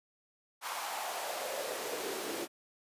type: noise with high-pass filter sweep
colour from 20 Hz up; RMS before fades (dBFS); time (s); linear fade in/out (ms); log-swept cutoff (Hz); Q
pink; -38; 0.61-2.48; 50; 970 to 320; 3.3
effects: resampled to 32000 Hz